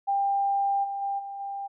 sine tone with level steps, 795 Hz, G5, 24 cents sharp, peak -22 / -29 / -26 / -34 / -31 dBFS, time 0.07-1.68 s, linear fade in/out 20 ms, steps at 0.83 / 1.01 / 1.18 / 1.39 s, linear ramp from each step 20 ms, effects none

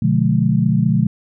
sine chord, B diminished seventh, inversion none, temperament just, 123.47 / 148.16 / 177.8 / 213.4 Hz, B2 / D3 / F3 / Ab3, 0 / +16 / +31 / +47 cents, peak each -18 dBFS, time 0.02-1.07 s, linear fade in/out 5 ms, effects none

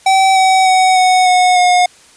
square tone with pitch steps, 768 / 758.3 / 748.7 / 739.3 / 729.9 / 720.7 Hz, G5 / F#5 / F#5 / F#5 / F#5 / F#5, -36 / +42 / +20 / -2 / -24 / -46 cents, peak -8 dBFS, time 0.06-1.86 s, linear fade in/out 5 ms, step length 300 ms, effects white hiss -44 dBFS RMS until 2.16 s + resampled to 22050 Hz

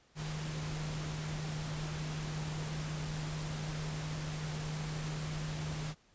sine tone in noise, 153.6 Hz, D#3, 22 cents flat, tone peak -37 dBFS, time 0.15-5.95 s, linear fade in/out 50 ms, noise pink, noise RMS -43 dBFS, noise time 0.15-5.95 s, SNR +3 dB, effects pink hiss -67 dBFS RMS until 6.14 s + resampled to 16000 Hz

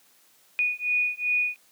sine beating tone pair, 2465 / 2467.6 Hz, D#7 / D#7, -17 / -15 cents, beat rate 2.6 Hz, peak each -26 dBFS, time 0.59-1.56 s, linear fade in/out 0 ms, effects white hiss -60 dBFS RMS until 1.71 s + high-pass 150 Hz 12 dB/octave

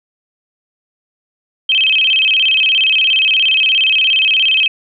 sine tone with vibrato, 2840 Hz, F7, 28 cents sharp, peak -9 dBFS, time 1.69-4.68 s, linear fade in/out 5 ms, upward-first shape square, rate 17 Hz, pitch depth 180 cents each way, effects none

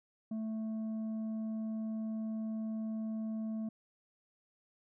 sine tone with tanh clipping, 220 Hz, A3, in tune, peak -36 dBFS, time 0.31-3.69 s, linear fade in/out 5 ms, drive 5 dB, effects none

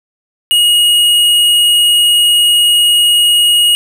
square tone, 2882 Hz, F#7, 46 cents flat, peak -7 dBFS, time 0.51-3.75 s, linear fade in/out 0 ms, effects none

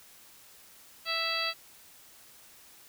harmonic tone, 659.3 Hz, E5, in tune, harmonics 1 / 2 / 3 / 4 / 5 / 6 / 7, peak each -40 / -36 / -37 / -35 / -38 / -37 / -34 dBFS, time 1.05-1.54 s, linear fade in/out 50 ms, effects white hiss -55 dBFS RMS until 2.88 s

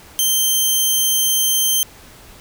10% pulse tone, 3136 Hz, G7, in tune, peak -6 dBFS, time 0.19-1.83 s, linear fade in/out 0 ms, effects pink hiss -43 dBFS RMS until 2.4 s

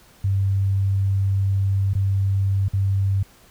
sine tone with dropouts, 97.7 Hz, G2, 5 cents flat, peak -17 dBFS, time 0.24-3.23 s, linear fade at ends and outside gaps 5 ms, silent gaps 1.935-1.951 / 2.684-2.734 s, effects pink hiss -52 dBFS RMS until 3.5 s

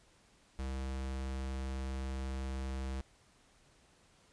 square tone, 66.1 Hz, C2, 18 cents sharp, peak -37 dBFS, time 0.59-3.01 s, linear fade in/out 0 ms, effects pink hiss -66 dBFS RMS until 4.32 s + resampled to 22050 Hz

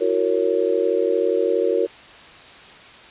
sine chord, F# dominant seventh, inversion third, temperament just, 333 / 370 / 462.5 / 555 Hz, E4 / F#4 / A#4 / C#5, +18 / 0 / -14 / +2 cents, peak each -26 / -22 / -20 / -24 dBFS, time 0-1.87 s, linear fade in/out 20 ms, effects white hiss -43 dBFS RMS until 3.1 s + resampled to 8000 Hz

